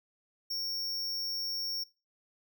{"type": "tone", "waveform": "square", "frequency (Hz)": 5500, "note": "F8", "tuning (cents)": -27, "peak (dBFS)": -33, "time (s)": [0.5, 1.84], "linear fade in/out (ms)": 10, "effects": ["noise-tail reverb RT60 0.3 s tail -24 dB re dry"]}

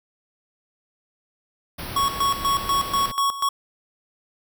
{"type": "band-stop noise", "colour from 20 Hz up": "pink", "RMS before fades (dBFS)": -33, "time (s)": [1.78, 3.12], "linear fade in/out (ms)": 10, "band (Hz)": [5700, 9400], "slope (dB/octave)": 96}
{"type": "tone with tremolo", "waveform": "square", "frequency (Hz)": 1110, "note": "C#6", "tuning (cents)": 2, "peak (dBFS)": -19, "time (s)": [1.96, 3.49], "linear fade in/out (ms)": 5, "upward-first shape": "square", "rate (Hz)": 4.1, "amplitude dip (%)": 75}
{"effects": []}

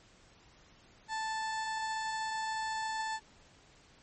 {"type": "tone", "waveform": "30% pulse", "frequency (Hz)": 880, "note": "A5", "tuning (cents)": 0, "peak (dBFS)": -31, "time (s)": [1.08, 3.2], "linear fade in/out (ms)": 50, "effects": ["pink hiss -61 dBFS RMS until 4.02 s", "MP3 32 kbps"]}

